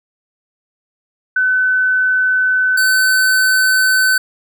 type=tone pair in turn; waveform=sine / square; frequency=1511 / 1519.3 Hz; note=F#6 / F#6; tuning=+36 / +45 cents; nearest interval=unison; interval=9 cents; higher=second; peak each=-11 dBFS; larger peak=neither; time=1.36-2.77 / 2.77-4.18 s; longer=neither; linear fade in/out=5 ms; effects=none